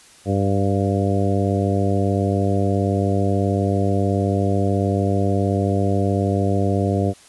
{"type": "harmonic tone with a mistuned harmonic", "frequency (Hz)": 98.5, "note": "G2", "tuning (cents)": 9, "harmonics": [1, 2, 3, 4, 5, 6, 7], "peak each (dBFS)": [-20, -23, -25, -26, -27, -28, -28], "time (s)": [0.25, 7.14], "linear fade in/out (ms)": 50, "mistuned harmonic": 7, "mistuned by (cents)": 18, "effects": ["white hiss -48 dBFS RMS until 7.28 s", "resampled to 24000 Hz"]}